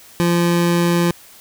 25% pulse tone, 172.4 Hz, F3, 22 cents flat, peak -10 dBFS, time 0.2-1.11 s, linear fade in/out 0 ms, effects white hiss -44 dBFS RMS until 1.4 s

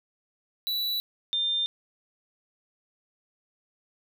square / sine tone pair in turn, 3946 / 3600 Hz, B7 / A7, -2 / +39 cents, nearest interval major second, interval 159 cents, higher first, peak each -27 / -24 dBFS, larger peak second, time 0.67-1 / 1.33-1.66 s, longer neither, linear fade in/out 0 ms, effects none

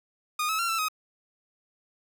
sawtooth tone with pitch steps, 1227 / 1293 / 1370 / 1333 / 1260 Hz, D#6 / E6 / F6 / E6 / D#6, -25 / -34 / -34 / +19 / +21 cents, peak -22 dBFS, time 0.39-0.885 s, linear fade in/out 5 ms, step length 99 ms, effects 10-bit

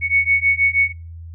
sine beating tone pair, 2217 / 2223.3 Hz, C#7 / C#7, 0 / +5 cents, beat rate 6.3 Hz, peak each -17 dBFS, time 0.01-0.93 s, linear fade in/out 50 ms, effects noise-tail reverb RT60 0.3 s tail -22 dB re dry + added 83 Hz sine -32 dBFS peak until 1.34 s

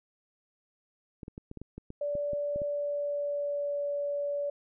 clicks, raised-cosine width 3 ms, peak -28 dBFS, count 12, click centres 1.232 / 1.281 / 1.379 / 1.514 / 1.573 / 1.616 / 1.78 / 1.904 / 2.153 / 2.333 / 2.56 / 2.618 s
sine tone with pitch glide, 580 to 574.3 Hz, D5 to D5, -22 to -39 cents, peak -29 dBFS, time 2.01-4.5 s, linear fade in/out 5 ms, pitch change -17 cents, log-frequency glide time 2.64-3.86 s
effects none

